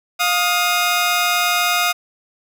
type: tone pair together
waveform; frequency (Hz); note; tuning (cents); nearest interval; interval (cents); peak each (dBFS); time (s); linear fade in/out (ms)
15% pulse; 708 / 1244.5; F5 / D#6; +23 / 0; minor seventh; 977; -12; 0.19-1.93; 20
effects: none